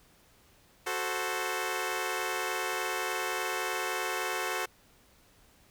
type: chord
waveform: 10% pulse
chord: F# diminished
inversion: none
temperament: equal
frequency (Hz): 370 / 440 / 523.3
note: F#4 / A4 / C5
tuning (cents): 0 / 0 / 0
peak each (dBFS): -26 / -27 / -28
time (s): 0.86-4.66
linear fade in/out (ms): 10
effects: pink hiss -62 dBFS RMS until 5.7 s